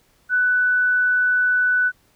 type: tone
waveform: sine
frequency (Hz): 1491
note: F#6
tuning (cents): +13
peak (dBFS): -15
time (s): 0.29-1.92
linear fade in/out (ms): 50
effects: pink hiss -60 dBFS RMS until 2.15 s